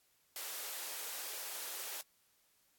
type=high-pass noise; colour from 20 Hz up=white; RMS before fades=-43 dBFS; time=0.36-2.01 s; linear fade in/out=0 ms; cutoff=380 Hz; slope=24 dB/octave; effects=white hiss -73 dBFS RMS until 2.78 s + AAC 64 kbps